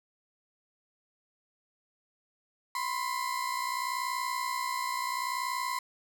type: tone pair together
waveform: 35% pulse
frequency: 996 / 1056.7 Hz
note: B5 / C6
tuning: +14 / +17 cents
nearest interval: minor second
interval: 103 cents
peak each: -32 / -32 dBFS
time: 2.75-5.79 s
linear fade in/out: 2 ms
effects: none